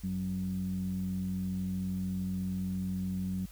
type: tone with low-pass filter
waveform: sawtooth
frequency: 93.1 Hz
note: F#2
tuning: 11 cents sharp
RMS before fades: -34 dBFS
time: 0.03-3.46 s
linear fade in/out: 10 ms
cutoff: 200 Hz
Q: 9.7
effects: added 50 Hz sine -49 dBFS peak until 3.51 s + white hiss -57 dBFS RMS until 3.51 s